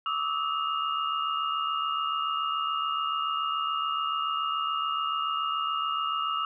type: tone cluster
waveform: sine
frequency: 1155 / 1222 / 1302 / 2831 Hz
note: D6 / D#6 / E6 / F7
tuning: -29 / -32 / -22 / +23 cents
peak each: -33 / -36 / -29 / -34 dBFS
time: 0.06-6.45 s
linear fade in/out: 2 ms
effects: none